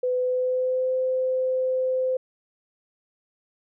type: tone with pitch glide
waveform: sine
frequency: 502 to 515.2 Hz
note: B4 to C5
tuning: +28 to -27 cents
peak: -21 dBFS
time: 0.03-2.17 s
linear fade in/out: 5 ms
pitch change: +45 cents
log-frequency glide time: 0.15-0.94 s
effects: none